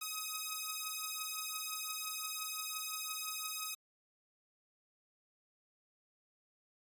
5% pulse beating tone pair, 1262 / 1267.8 Hz, D#6 / D#6, +24 / +32 cents, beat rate 5.8 Hz, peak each -30 dBFS, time 0.01-3.75 s, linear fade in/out 10 ms, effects AAC 64 kbps

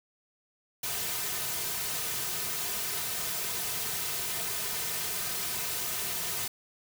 white noise with comb filter, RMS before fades -33 dBFS, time 0.83-6.48 s, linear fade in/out 5 ms, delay 3.6 ms, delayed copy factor -0.65, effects none

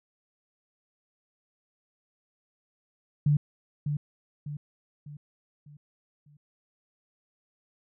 sine tone with echo, 146.83 Hz, D3, in tune, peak -19 dBFS, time 3.26-3.37 s, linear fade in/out 5 ms, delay 600 ms, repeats 5, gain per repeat -7 dB, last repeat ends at 6.37 s, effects none

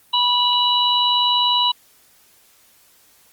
harmonic tone, 980 Hz, B5, 14 cents flat, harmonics 1 / 3 / 4, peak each -19 / -19 / -19 dBFS, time 0.13-1.72 s, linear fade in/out 10 ms, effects white hiss -54 dBFS RMS until 3.32 s + Opus 32 kbps

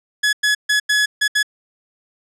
sawtooth tone bursts at uneven times, 1694 Hz, G#6, 34 cents sharp, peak -10 dBFS, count 6, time 0.23-0.33 / 0.43-0.55 / 0.69-0.8 / 0.89-1.06 / 1.21-1.28 / 1.35-1.43 s, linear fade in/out 10 ms, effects low-pass 9000 Hz 12 dB/octave

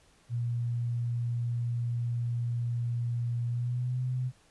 sine tone with pitch glide, 119.1 to 126.91 Hz, A#2 to B2, +38 to +48 cents, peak -28 dBFS, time 0.29-4.32 s, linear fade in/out 50 ms, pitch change +110 cents, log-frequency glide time 3.48-4.02 s, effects pink hiss -63 dBFS RMS until 4.5 s + resampled to 24000 Hz

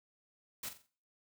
white noise with echo, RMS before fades -41 dBFS, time 0.63-0.69 s, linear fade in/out 5 ms, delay 44 ms, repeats 4, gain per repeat -9 dB, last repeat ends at 0.866 s, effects noise-tail reverb RT60 0.4 s tail -18 dB re dry

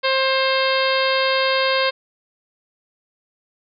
harmonic tone, 530 Hz, C5, 22 cents sharp, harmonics 1 / 2 / 3 / 4 / 5 / 6 / 7 / 8 / 9, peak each -20 / -23 / -25 / -26 / -27 / -28 / -28 / -29 / -30 dBFS, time 0.03-1.91 s, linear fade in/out 20 ms, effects none

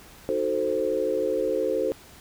sine chord, D# diminished seventh, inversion none, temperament equal with one note detuned, 311.1 / 370 / 443.1 / 523.3 Hz, D#4 / F#4 / A4 / C5, 0 / 0 / +12 / 0 cents, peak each -32 / -30 / -27 / -26 dBFS, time 0.29-1.92 s, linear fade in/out 0 ms, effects pink hiss -49 dBFS RMS until 2.2 s

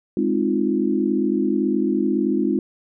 sine chord, F minor seventh, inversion first, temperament equal, 207.7 / 261.6 / 311.1 / 349.2 Hz, Ab3 / C4 / Eb4 / F4, 0 / 0 / 0 / 0 cents, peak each -23 dBFS, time 0.17-2.59 s, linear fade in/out 2 ms, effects none

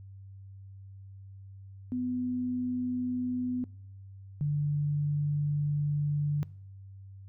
sine tone pair in turn, 250 / 146.61 Hz, B3 / D3, +21 / -3 cents, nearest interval major sixth, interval 924 cents, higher first, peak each -29 / -26 dBFS, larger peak second, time 1.92-3.64 / 4.41-6.43 s, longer second, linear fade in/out 0 ms, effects noise-tail reverb RT60 0.7 s tail -23 dB re dry + added 97 Hz sine -45 dBFS peak until 7.28 s

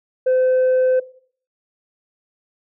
sine tone, 513 Hz, C5, 34 cents flat, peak -11 dBFS, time 0.26-1 s, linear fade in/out 10 ms, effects noise-tail reverb RT60 0.5 s tail -18 dB re dry + tanh soft clip ceiling -12 dBFS

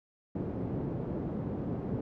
pink band-pass noise, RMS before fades -35 dBFS, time 0.35-2.01 s, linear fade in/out 5 ms, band 120 to 360 Hz, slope 12 dB/octave, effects none

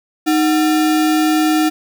sine tone with sample-and-hold, 310.7 Hz, D#4, 2 cents flat, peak -11 dBFS, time 0.26-1.7 s, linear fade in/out 20 ms, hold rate 1050 Hz, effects none

